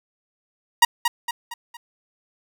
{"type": "tone with echo", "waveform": "sawtooth", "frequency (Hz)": 948, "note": "A#5", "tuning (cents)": 29, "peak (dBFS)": -6, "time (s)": [0.82, 0.85], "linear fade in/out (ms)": 5, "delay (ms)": 230, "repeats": 4, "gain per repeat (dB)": -7, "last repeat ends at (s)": 1.77, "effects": []}